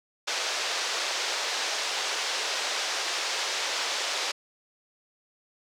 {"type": "band-pass noise", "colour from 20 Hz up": "white", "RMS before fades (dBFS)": -30, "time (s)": [0.27, 4.32], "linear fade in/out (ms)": 10, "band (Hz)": [420, 5900], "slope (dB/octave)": 24, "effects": []}